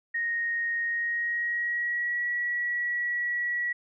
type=tone with pitch glide; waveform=sine; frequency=1864.7 to 1930.5 Hz; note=A#6 to B6; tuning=0 to -40 cents; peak=-26 dBFS; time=0.14-3.73 s; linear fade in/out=10 ms; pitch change=+60 cents; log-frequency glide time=0.84-2.26 s; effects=none